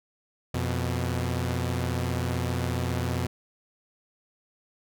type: tone pair together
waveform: sawtooth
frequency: 87.31 / 123.47 Hz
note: F2 / B2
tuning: 0 / 0 cents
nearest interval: tritone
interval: 600 cents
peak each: -25 dBFS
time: 0.54-3.27 s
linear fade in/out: 5 ms
effects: none